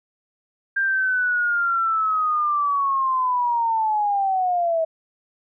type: linear sweep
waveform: sine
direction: down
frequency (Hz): 1597 to 640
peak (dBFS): -18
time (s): 0.76-4.85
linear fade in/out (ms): 10
effects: none